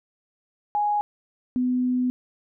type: tone pair in turn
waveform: sine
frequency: 830.6 / 250.8 Hz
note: G#5 / B3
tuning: 0 / +27 cents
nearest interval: octave + major sixth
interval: 2073 cents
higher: first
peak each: -20 dBFS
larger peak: neither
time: 0.75-1.01 / 1.56-2.1 s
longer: second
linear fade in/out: 0 ms
effects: none